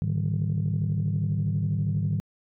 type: tone cluster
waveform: sine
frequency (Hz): 105.5 / 143 / 155.3 / 193.1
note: G#2 / D3 / D#3 / G3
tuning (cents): +28 / -46 / -3 / -26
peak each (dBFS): -26 / -31 / -26 / -32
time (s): 0.02-2.2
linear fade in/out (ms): 0
effects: tanh soft clip ceiling -17 dBFS